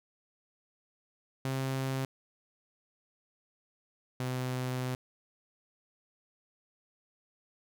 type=tone pair in turn; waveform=sawtooth; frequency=133.1 / 127.57 Hz; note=C3 / C3; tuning=+30 / -43 cents; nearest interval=minor second; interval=73 cents; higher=first; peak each=-27 / -28 dBFS; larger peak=first; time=1.45-2.05 / 4.2-4.95 s; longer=second; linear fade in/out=2 ms; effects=none